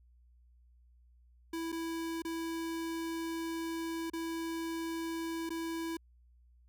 square tone with dropouts, 329.6 Hz, E4, in tune, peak -36 dBFS, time 1.53-5.97 s, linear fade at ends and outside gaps 5 ms, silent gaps 1.72-1.725 / 2.221-2.249 / 4.1-4.133 / 5.493-5.503 s, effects added 60 Hz sine -60 dBFS peak until 6.68 s

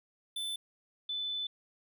square / sine tone pair in turn, 3520 / 3506 Hz, A7 / A7, 0 / -7 cents, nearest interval unison, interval 7 cents, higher first, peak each -35 / -33 dBFS, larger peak second, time 0.36-0.56 / 1.09-1.47 s, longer second, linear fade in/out 5 ms, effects none

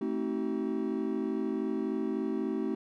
triangle chord, A diminished seventh, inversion none, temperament just, 220 / 264 / 316.8 / 380.2 Hz, A3 / C4 / Eb4 / Gb4, 0 / +16 / +31 / +47 cents, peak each -33 dBFS, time 0.01-2.75 s, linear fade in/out 5 ms, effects none

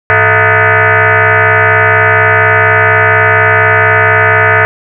sine tone with frequency modulation, 103.4 Hz, G#2, 7 cents flat, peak -4 dBFS, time 0.1-4.65 s, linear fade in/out 0 ms, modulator 271 Hz, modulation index 7.2, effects none

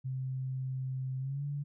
sine tone with pitch glide, 130.81 to 143.48 Hz, C3 to D3, 0 to -40 cents, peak -33 dBFS, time 0.04-1.64 s, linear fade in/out 20 ms, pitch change +160 cents, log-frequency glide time 1.19-1.44 s, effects none

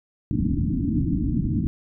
white low-pass noise, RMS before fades -23 dBFS, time 0.31-1.67 s, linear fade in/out 0 ms, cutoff 310 Hz, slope 96 dB/octave, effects none

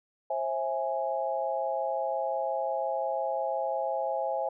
sine chord, C augmented, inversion none, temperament equal with one note detuned, 533.6 / 659.3 / 830.6 Hz, C5 / E5 / G#5, +34 / 0 / 0 cents, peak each -32 dBFS, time 0.3-4.49 s, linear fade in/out 5 ms, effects none

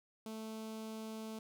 sawtooth tone with notch filter, 220 Hz, A3, in tune, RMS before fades -45 dBFS, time 0.26-1.39 s, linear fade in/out 2 ms, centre 1800 Hz, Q 1.5, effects none

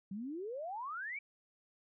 sine exponential sweep, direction up, 185 to 2349 Hz, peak -39 dBFS, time 0.11-1.19 s, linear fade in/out 5 ms, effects none

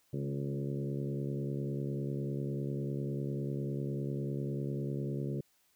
harmonic tone with a mistuned harmonic, 70 Hz, C#2, 18 cents sharp, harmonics 2 / 3 / 4 / 5 / 6 / 7 / 8, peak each -35 / -41 / -44 / -42 / -44 / -49 / -51 dBFS, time 0.13-5.41 s, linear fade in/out 5 ms, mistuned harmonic 4, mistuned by -22 cents, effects white hiss -71 dBFS RMS until 5.75 s

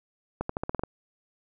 accelerating click train, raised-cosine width 1 ms, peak -15 dBFS, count 8, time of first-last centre 0.41-0.836 s, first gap 84 ms, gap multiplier 0.89, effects none

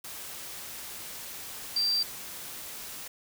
sine tone in noise, 4697 Hz, D8, 1 cent flat, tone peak -24 dBFS, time 1.76-2.03 s, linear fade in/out 5 ms, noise white, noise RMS -41 dBFS, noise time 0.04-3.08 s, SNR +14 dB, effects none

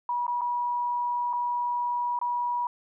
sine tone with dropouts, 968 Hz, B5, 35 cents flat, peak -25 dBFS, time 0.09-2.67 s, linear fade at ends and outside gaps 2 ms, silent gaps 0.267-0.279 / 0.41-0.416 / 1.33-1.334 / 2.19-2.214 s, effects none

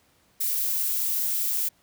violet noise, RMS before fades -26 dBFS, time 0.4-1.69 s, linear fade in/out 10 ms, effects pink hiss -63 dBFS RMS until 1.82 s + high-pass 60 Hz 12 dB/octave

